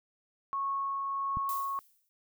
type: tone with tremolo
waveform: sine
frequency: 1100 Hz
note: C#6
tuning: 14 cents flat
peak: -29 dBFS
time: 0.53-1.79 s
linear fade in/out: 0 ms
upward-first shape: triangle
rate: 1.5 Hz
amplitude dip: 25%
type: click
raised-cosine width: 5 ms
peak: -26 dBFS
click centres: 1.371 s
type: noise with exponential decay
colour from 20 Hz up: violet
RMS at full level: -38 dBFS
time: 1.49-2.09 s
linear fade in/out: 0 ms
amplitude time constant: 130 ms
effects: none